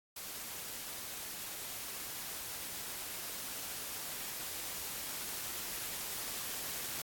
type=noise with level ramp; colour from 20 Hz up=white; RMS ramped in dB=-44 to -40 dBFS; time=0.16-7.02 s; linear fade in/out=5 ms; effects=AAC 64 kbps